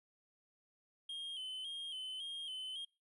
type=tone with vibrato; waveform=triangle; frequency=3136 Hz; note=G7; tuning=in tune; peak=-40 dBFS; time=1.09-2.85 s; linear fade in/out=5 ms; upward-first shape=square; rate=1.8 Hz; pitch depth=52 cents each way; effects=noise-tail reverb RT60 0.3 s tail -25 dB re dry + resampled to 32000 Hz